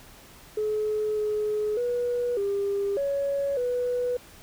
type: tone with pitch steps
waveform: sine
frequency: 427 / 423.5 / 485.6 / 400.4 / 559 / 492.4 Hz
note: G#4 / G#4 / B4 / G4 / C#5 / B4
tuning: +48 / +34 / -29 / +37 / +14 / -5 cents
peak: -23 dBFS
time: 0.57-4.17 s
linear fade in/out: 5 ms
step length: 600 ms
effects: tanh soft clip ceiling -19 dBFS + pink hiss -50 dBFS RMS until 4.42 s